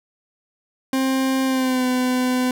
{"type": "tone with pitch glide", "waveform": "40% pulse", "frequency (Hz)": [264.4, 252.8], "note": ["C4", "B3"], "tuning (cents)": [18, 41], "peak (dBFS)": -17, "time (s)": [0.93, 2.51], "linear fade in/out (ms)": 2, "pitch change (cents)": -77, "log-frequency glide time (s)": [1.45, 1.86], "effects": []}